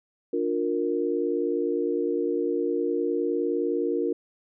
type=tone cluster; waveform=sine; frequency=295.1 / 354.7 / 464.4 Hz; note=D4 / F4 / A#4; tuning=+8 / +27 / -7 cents; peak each=-29 / -27 / -27 dBFS; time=0.33-4.13 s; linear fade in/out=5 ms; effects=none